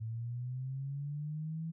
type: linear sweep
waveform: sine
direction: up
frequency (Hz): 110 to 164.81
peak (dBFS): -36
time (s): 0-1.72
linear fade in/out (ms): 20
effects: none